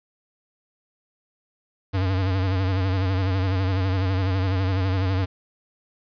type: tone with vibrato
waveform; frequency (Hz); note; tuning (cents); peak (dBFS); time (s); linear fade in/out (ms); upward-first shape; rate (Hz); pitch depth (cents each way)
square; 94.4; F#2; +35; -21; 1.93-5.26; 20; sine; 12; 67
effects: resampled to 11025 Hz + 8-bit